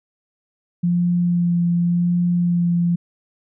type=tone with vibrato; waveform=sine; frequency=173.9 Hz; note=F3; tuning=7 cents flat; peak=-15 dBFS; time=0.83-2.96 s; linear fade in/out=10 ms; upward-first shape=sine; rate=0.89 Hz; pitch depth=14 cents each way; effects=none